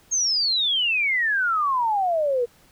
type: exponential sweep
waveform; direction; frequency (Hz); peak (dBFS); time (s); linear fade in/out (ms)
sine; down; 6570 to 466.2; -19; 0.11-2.46; 20
effects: pink hiss -56 dBFS RMS until 2.71 s